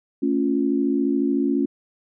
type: chord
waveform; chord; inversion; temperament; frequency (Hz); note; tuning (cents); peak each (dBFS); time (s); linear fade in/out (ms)
sine; A augmented; none; equal with one note detuned; 223.2 / 277.2 / 349.2; A3 / C#4 / E#4; +25 / 0 / 0; -25 / -20 / -25; 0.22-1.66; 10
effects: none